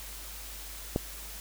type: click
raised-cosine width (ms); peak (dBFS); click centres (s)
2; -13; 0.961
effects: added 50 Hz sine -45 dBFS peak until 1.4 s + white hiss -44 dBFS RMS until 1.4 s